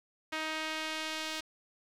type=tone with band-pass filter sweep; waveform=sawtooth; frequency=314.1 Hz; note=D#4; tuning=16 cents sharp; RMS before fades=-37 dBFS; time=0.32-1.41 s; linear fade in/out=10 ms; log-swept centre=2200 to 3800 Hz; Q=1; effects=resampled to 32000 Hz + 9-bit